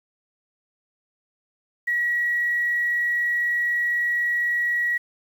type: tone with quantisation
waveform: sine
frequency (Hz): 1918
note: A#6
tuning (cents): +49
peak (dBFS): -20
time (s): 1.87-4.98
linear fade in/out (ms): 10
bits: 8
effects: none